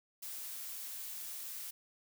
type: noise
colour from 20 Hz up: blue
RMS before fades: -44 dBFS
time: 0.22-1.71 s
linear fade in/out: 10 ms
effects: none